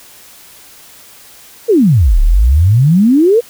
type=exponential two-way sweep; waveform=sine; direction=down then up; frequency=493.9 to 33.52 to 493.9 Hz; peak=-5 dBFS; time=1.68-3.41 s; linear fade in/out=20 ms; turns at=2.2 s; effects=white hiss -39 dBFS RMS until 3.49 s